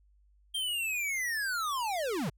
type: linear sweep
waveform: square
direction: down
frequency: 3203 to 115.6 Hz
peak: -31 dBFS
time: 0.54-2.3 s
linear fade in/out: 10 ms
effects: added 50 Hz sine -61 dBFS peak until 2.37 s